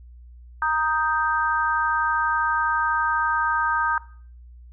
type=chord; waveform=sine; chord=Eb major; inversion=second; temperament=equal; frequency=932.3 / 1244.5 / 1568 Hz; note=Bb5 / Eb6 / G6; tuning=0 / 0 / 0 cents; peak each=-24 dBFS; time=0.62-3.98 s; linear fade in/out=2 ms; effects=noise-tail reverb RT60 0.5 s tail -20 dB re dry + added 60 Hz sine -42 dBFS peak until 4.72 s